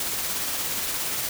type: noise with tremolo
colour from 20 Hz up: white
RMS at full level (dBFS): -27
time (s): 0-1.29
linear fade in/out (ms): 2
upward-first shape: sine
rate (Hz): 17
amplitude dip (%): 25
effects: none